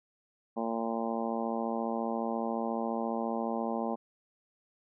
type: harmonic tone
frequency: 114.4 Hz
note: A#2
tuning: 32 cents flat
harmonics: 2 / 3 / 4 / 5 / 6 / 7 / 8 / 9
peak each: -34 / -40 / -39 / -38 / -40 / -38 / -43 / -43 dBFS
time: 0.56-3.96 s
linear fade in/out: 20 ms
effects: none